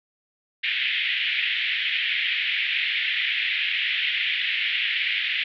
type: band-pass noise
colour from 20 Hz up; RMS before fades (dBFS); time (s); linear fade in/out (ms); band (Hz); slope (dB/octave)
pink; -25; 0.63-5.44; 10; 1900 to 3400; 48
effects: none